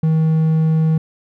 triangle tone, 159.1 Hz, D#3, 39 cents sharp, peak -10 dBFS, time 0.03-0.98 s, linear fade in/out 5 ms, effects none

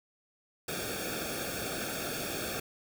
pink noise with comb filter, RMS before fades -36 dBFS, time 0.68-2.6 s, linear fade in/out 5 ms, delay 1 ms, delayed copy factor -1, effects none

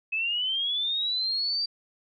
sine linear sweep, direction up, 2567 to 4699 Hz, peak -25 dBFS, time 0.12-1.66 s, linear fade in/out 10 ms, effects none

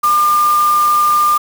sine tone in noise, 1200 Hz, D6, 37 cents sharp, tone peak -9 dBFS, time 0.03-1.38 s, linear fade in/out 10 ms, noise white, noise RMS -26 dBFS, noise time 0.03-1.38 s, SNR +14 dB, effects none

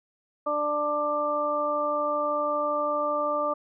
harmonic tone, 295.8 Hz, D4, 13 cents sharp, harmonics 1 / 2 / 3 / 4, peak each -36 / -27 / -35 / -27 dBFS, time 0.46-3.54 s, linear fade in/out 10 ms, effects none

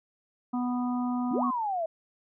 harmonic tone, 246.9 Hz, B3, in tune, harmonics 1 / 3 / 4 / 5, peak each -27 / -37 / -39 / -41 dBFS, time 0.53-1.51 s, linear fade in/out 10 ms
sine exponential two-way sweep, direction up then down, 216.4 to 1150 to 632 Hz, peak -27 dBFS, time 1.31-1.86 s, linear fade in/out 5 ms, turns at 1.44 s
effects none

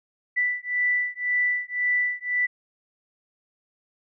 sine beating tone pair, 1975.5 / 1977.4 Hz, B6 / B6, 0 / +2 cents, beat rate 1.9 Hz, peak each -25 dBFS, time 0.36-2.47 s, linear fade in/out 20 ms, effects none

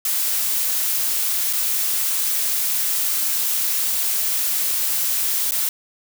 blue noise with dropouts, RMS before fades -21 dBFS, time 0.05-5.69 s, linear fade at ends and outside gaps 2 ms, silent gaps 1.529-1.533 / 5.509-5.519 s, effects none

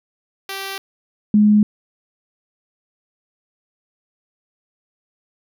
5% pulse / sine tone pair in turn, 389.7 / 209.9 Hz, G4 / G#3, -10 / +19 cents, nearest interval major seventh, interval 1071 cents, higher first, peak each -15 / -9 dBFS, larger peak second, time 0.49-0.78 / 1.34-1.63 s, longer neither, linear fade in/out 2 ms, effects none

